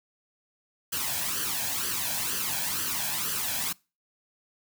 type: noise with flanger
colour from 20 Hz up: white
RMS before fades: -30 dBFS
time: 0.92-3.73 s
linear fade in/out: 10 ms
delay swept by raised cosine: 0.65 to 1.25 ms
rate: 2.1 Hz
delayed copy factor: +0.65
effects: noise-tail reverb RT60 0.3 s tail -24 dB re dry + high-pass 80 Hz 12 dB/octave